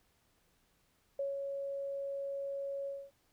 sine tone with ADSR envelope, 555 Hz, C#5, 2 cents sharp, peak -32 dBFS, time 1.19-3.11 s, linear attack 4 ms, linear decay 160 ms, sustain -4 dB, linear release 240 ms, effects pink hiss -73 dBFS RMS until 3.32 s

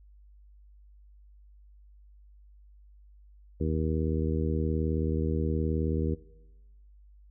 harmonic tone, 78.9 Hz, D#2, 25 cents sharp, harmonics 1 / 2 / 3 / 4 / 5 / 6, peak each -29 / -32 / -34 / -35 / -36 / -37 dBFS, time 3.6-6.15 s, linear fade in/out 10 ms, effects noise-tail reverb RT60 1.0 s tail -20 dB re dry + added 50 Hz sine -52 dBFS peak until 7.3 s

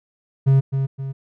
triangle tone with echo, 135.3 Hz, C#3, 42 cents flat, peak -9 dBFS, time 0.46-0.61 s, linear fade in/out 20 ms, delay 260 ms, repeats 2, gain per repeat -7 dB, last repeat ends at 1.13 s, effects none

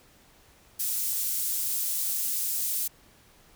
pink high-pass noise, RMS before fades -29 dBFS, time 0.79-2.88 s, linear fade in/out 10 ms, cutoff 10000 Hz, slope 12 dB/octave, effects pink hiss -58 dBFS RMS until 3.55 s

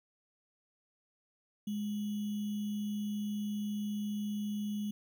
sine tone with sample-and-hold, 207.7 Hz, G#3, in tune, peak -33 dBFS, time 1.67-4.91 s, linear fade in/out 5 ms, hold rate 3150 Hz, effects none

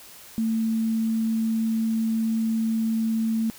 sine tone, 223.6 Hz, A3, 28 cents sharp, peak -21 dBFS, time 0.38-3.5 s, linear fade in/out 0 ms, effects white hiss -46 dBFS RMS until 3.58 s

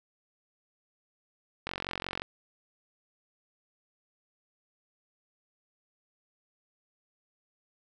click train, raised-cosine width 0.3 ms, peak -17 dBFS, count 26, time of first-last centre 1.67-2.219 s, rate 45.5 Hz, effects none

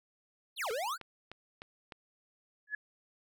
square exponential two-way sweep, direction down then up, 4591 to 415.3 to 1595 Hz, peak -34 dBFS, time 0.56-0.98 s, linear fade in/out 50 ms, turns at 0.71 s
click train, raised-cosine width 0.3 ms, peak -29 dBFS, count 5, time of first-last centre 0.71-1.922 s, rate 3.3 Hz
sine tone with exponential growth, 1700 Hz, G#6, 40 cents sharp, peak -29 dBFS, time 2.67-2.75 s, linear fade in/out 5 ms, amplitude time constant 16 ms
effects none

